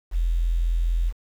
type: tone with quantisation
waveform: sine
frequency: 42.28 Hz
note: E1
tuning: 45 cents sharp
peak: -19 dBFS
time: 0.11-1.13 s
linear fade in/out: 50 ms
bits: 8
effects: none